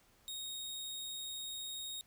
sawtooth tone, 3738 Hz, A#7, 4 cents sharp, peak -38 dBFS, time 0.28-2.01 s, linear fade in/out 0 ms, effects pink hiss -68 dBFS RMS until 2.06 s

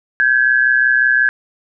sine tone pair together, 1562.5 / 1688 Hz, G6 / G#6, -6 / +28 cents, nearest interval minor second, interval 134 cents, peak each -13 dBFS, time 0.2-1.29 s, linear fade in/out 0 ms, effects none

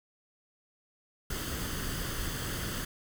pink noise with comb filter, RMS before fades -35 dBFS, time 1.3-2.85 s, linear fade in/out 5 ms, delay 0.63 ms, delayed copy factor +0.55, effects none

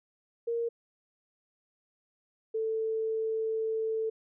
sine tone pair in turn, 466.2 / 443.1 Hz, A#4 / A4, 0 / +12 cents, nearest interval minor second, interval 88 cents, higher first, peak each -28 dBFS, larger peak neither, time 0.47-0.69 / 2.54-4.1 s, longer second, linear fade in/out 10 ms, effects none

